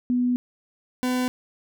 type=tone pair in turn; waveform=sine / 40% pulse; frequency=246.9 / 251.8 Hz; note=B3 / B3; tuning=0 / +34 cents; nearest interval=unison; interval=34 cents; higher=second; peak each=-19 / -21 dBFS; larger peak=first; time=0.1-0.36 / 1.03-1.28 s; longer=first; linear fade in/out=0 ms; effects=none